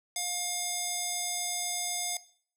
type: tone with band-pass filter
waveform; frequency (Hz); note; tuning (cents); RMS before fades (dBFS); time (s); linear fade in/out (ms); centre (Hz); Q
square; 712; F5; +33; -33; 0.16-2.17; 2; 7500; 1.4
effects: noise-tail reverb RT60 0.5 s tail -17 dB re dry